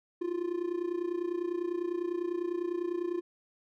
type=tone with amplitude modulation; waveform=triangle; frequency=349.2 Hz; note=F4; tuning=in tune; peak=-25 dBFS; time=0.21-3.21 s; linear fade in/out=10 ms; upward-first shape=sine; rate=30 Hz; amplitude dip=80%; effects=none